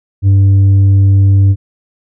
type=tone with tanh clipping; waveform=triangle; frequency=98 Hz; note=G2; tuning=in tune; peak=-5 dBFS; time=0.22-1.56 s; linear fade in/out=50 ms; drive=8 dB; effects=none